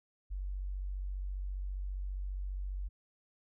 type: tone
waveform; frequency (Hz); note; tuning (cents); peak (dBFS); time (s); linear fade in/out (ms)
sine; 47.42; F#1; +43; -35; 0.3-2.89; 20
effects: none